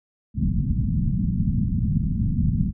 white low-pass noise, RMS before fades -22 dBFS, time 0.34-2.73 s, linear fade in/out 50 ms, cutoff 220 Hz, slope 48 dB/octave, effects none

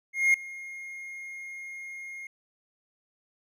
triangle tone with ADSR envelope, 2139 Hz, C7, 38 cents sharp, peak -15 dBFS, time 0.13-2.27 s, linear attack 210 ms, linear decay 3 ms, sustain -21 dB, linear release 3 ms, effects none

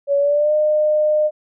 sine tone with pitch glide, 564 to 608 Hz, C#5 to D#5, +30 to -40 cents, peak -13 dBFS, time 0.07-1.31 s, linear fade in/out 50 ms, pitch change +130 cents, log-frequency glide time 0.18-0.53 s, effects none

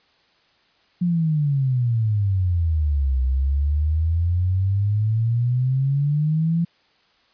sine exponential two-way sweep, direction down then up, 179.7 to 63.5 to 171 Hz, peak -17 dBFS, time 1.01-6.65 s, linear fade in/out 10 ms, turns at 3.21 s, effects white hiss -60 dBFS RMS until 7.33 s + resampled to 11025 Hz

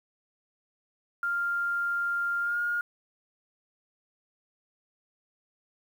sine tone with pitch glide, 1396.9 to 1423.8 Hz, F6 to F6, 0 to +33 cents, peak -26 dBFS, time 1.23-2.81 s, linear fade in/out 2 ms, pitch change +33 cents, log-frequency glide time 2.41-2.58 s, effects 9-bit

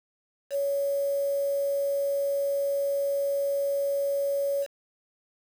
sine tone with quantisation, 560 Hz, C#5, 18 cents sharp, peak -24 dBFS, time 0.5-4.67 s, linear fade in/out 50 ms, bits 7, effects none

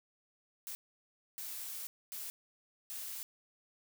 blue noise bursts at uneven times, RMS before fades -43 dBFS, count 4, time 0.67-0.75 / 1.38-1.87 / 2.12-2.3 / 2.9-3.23 s, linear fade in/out 0 ms, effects none

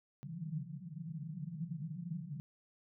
pink band-pass noise, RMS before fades -43 dBFS, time 0.23-2.4 s, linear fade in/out 0 ms, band 140 to 180 Hz, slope 96 dB/octave, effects none

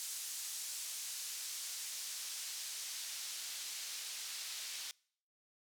white noise with band-pass filter sweep, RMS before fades -44 dBFS, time 0-4.91 s, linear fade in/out 0 ms, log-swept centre 6900 to 4300 Hz, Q 0.89, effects noise-tail reverb RT60 0.6 s tail -25 dB re dry

